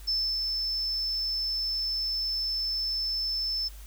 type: tone with ADSR envelope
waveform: sine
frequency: 5274 Hz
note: E8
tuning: in tune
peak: -24 dBFS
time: 0.07-3.69 s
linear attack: 16 ms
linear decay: 290 ms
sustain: -3 dB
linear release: 18 ms
effects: added 50 Hz sine -42 dBFS peak until 3.86 s + white hiss -53 dBFS RMS until 3.86 s